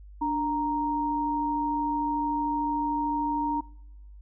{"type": "tone pair together", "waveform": "sine", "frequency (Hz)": [293.7, 932.3], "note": ["D4", "A#5"], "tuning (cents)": [0, 0], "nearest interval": "octave + minor sixth", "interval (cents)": 2000, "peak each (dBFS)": [-29, -26], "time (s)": [0.21, 3.61], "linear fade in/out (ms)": 10, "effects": ["noise-tail reverb RT60 1.0 s tail -25 dB re dry", "added 50 Hz sine -44 dBFS peak until 4.21 s"]}